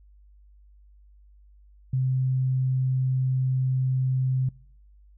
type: tone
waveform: sine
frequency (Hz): 130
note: C3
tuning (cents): -11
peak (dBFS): -21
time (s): 1.93-4.49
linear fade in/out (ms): 5
effects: noise-tail reverb RT60 0.7 s tail -25 dB re dry + added 50 Hz sine -51 dBFS peak until 5.17 s